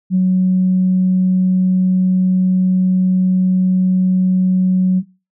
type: tone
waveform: sine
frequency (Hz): 185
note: F#3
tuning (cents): 0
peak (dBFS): -9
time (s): 0.1-5.03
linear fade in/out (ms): 50
effects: noise-tail reverb RT60 0.3 s tail -21 dB re dry + tanh soft clip ceiling -5 dBFS